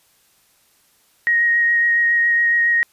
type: tone with vibrato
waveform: sine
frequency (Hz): 1878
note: A#6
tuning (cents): +12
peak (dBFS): -13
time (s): 1.27-2.83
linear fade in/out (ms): 0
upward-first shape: sine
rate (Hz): 7.2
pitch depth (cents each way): 12
effects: white hiss -58 dBFS RMS until 2.92 s + resampled to 32000 Hz